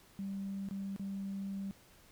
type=tone with dropouts; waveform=sine; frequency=196 Hz; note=G3; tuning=in tune; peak=-36 dBFS; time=0.19-1.71 s; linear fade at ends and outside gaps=0 ms; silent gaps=0.687-0.71 / 0.962-0.996 s; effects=tanh soft clip ceiling -32 dBFS + pink hiss -62 dBFS RMS until 2.11 s